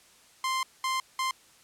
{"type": "tone bursts at uneven times", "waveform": "sawtooth", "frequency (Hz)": 1046.5, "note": "C6", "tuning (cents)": 0, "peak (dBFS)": -23, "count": 3, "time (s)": [[0.44, 0.63], [0.84, 1], [1.19, 1.31]], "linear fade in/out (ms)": 2, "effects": ["white hiss -58 dBFS RMS until 1.63 s", "low-pass 10000 Hz 12 dB/octave"]}